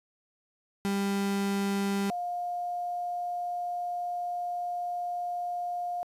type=tone pair in turn; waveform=35% pulse / sine; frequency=198.5 / 707.4 Hz; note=G3 / F5; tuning=+22 / +22 cents; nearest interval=octave + minor seventh; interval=2200 cents; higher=second; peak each=-25 / -30 dBFS; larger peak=first; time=0.85-2.1 / 2.1-6.03 s; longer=second; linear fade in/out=0 ms; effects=resampled to 32000 Hz + 10-bit